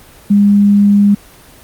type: tone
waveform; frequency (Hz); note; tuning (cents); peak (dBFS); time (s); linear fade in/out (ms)
sine; 203.1; G#3; -38; -5; 0.3-1.15; 10
effects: pink hiss -40 dBFS RMS until 1.63 s + Opus 24 kbps